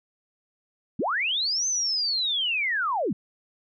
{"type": "linear two-way sweep", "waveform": "sine", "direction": "up then down", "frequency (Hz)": [146.83, 6272, 146.83], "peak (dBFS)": -23, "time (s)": [0.99, 3.13], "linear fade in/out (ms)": 5, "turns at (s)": 1.67, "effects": []}